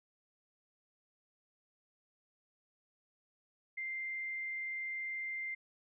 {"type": "tone", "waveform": "sine", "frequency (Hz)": 2093, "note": "C7", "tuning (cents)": 0, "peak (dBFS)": -37, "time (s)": [3.77, 5.55], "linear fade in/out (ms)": 10, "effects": []}